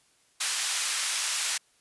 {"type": "band-pass noise", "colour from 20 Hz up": "white", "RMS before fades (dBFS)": -29, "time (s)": [0.4, 1.58], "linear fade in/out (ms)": 10, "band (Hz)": [1300, 9700], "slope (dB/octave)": 12, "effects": ["white hiss -65 dBFS RMS until 1.8 s", "resampled to 24000 Hz"]}